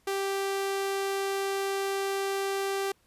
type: tone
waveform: sawtooth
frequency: 392 Hz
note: G4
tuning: in tune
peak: -24 dBFS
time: 0.07-2.92 s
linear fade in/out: 5 ms
effects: pink hiss -67 dBFS RMS until 3.06 s + resampled to 32000 Hz